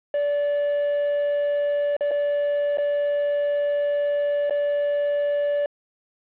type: tone with dropouts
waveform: triangle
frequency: 579 Hz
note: D5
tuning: 25 cents flat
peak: -18 dBFS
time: 0.14-5.66 s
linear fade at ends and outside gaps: 2 ms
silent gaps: 1.966-2.008 / 2.11-2.114 / 2.773-2.783 / 4.497-4.507 s
effects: resampled to 8000 Hz + 8-bit